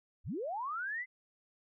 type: linear sweep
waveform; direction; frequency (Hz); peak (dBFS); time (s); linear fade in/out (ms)
sine; up; 36.03 to 2072; -35; 0.24-1.06; 50
effects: none